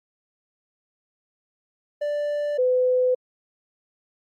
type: tone pair in turn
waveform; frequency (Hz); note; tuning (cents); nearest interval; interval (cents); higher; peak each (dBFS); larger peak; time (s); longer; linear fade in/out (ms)
triangle / sine; 587.3 / 504.8; D5 / B4; 0 / +38; minor third; 262; first; -21 / -17; second; 2.01-2.58 / 2.58-3.15; neither; 10
effects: Opus 48 kbps